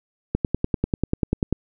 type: click train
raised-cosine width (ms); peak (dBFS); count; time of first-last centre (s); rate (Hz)
3; -7; 13; 0.35-1.526; 10.2
effects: none